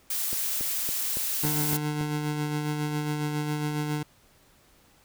blue noise, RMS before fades -29 dBFS, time 0.1-1.77 s, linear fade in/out 5 ms
click train, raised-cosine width 2 ms, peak -24 dBFS, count 7, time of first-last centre 0.33-2.011 s, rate 3.57 Hz
25% pulse tone with tremolo, 149.8 Hz, D3, 35 cents sharp, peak -22 dBFS, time 1.43-4.03 s, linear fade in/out 5 ms, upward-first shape sine, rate 7.3 Hz, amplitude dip 35%
effects pink hiss -60 dBFS RMS until 5.04 s

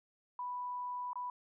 sine tone with dropouts, 987.8 Hz, B5, in tune, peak -37 dBFS, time 0.39-1.3 s, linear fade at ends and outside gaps 2 ms, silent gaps 1.132-1.156 s, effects none

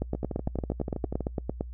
two click trains, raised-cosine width 2 ms, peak -18 / -15 dBFS, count 14 / 15, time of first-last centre 0.15-1.207 / 0.02-1.609 s, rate 12.3 / 8.81 Hz, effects noise-tail reverb RT60 0.1 s tail -26 dB re dry + added 60 Hz sine -37 dBFS peak until 1.73 s

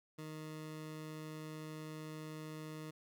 20% pulse tone, 155.56 Hz, D#3, in tune, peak -40 dBFS, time 0.18-2.91 s, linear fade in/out 10 ms, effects none

